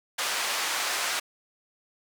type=band-pass noise; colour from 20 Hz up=pink; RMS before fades=-29 dBFS; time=0.18-1.2 s; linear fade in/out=10 ms; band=930 to 9200 Hz; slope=12 dB/octave; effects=none